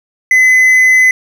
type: tone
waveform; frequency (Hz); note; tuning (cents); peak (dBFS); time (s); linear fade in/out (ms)
triangle; 2026; B6; +44; -3; 0.31-1.11; 2
effects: none